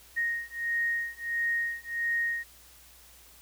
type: beating tone pair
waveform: sine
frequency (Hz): 1864.7 / 1866.2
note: A#6 / A#6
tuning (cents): 0 / +1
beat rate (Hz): 1.5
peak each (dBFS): -31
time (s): 0.16-2.44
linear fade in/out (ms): 20
effects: added 60 Hz sine -60 dBFS peak until 3.41 s + white hiss -55 dBFS RMS until 3.41 s